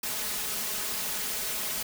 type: noise with comb filter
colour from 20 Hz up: white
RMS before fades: -32 dBFS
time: 0.03-1.83 s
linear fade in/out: 5 ms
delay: 4.7 ms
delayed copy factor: +0.6
effects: none